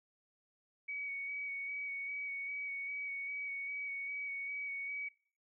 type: tone with vibrato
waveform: sine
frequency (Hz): 2250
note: C#7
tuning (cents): +25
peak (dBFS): -38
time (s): 0.88-5.09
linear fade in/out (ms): 10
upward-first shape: square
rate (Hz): 2.5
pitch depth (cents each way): 16
effects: noise-tail reverb RT60 0.5 s tail -21 dB re dry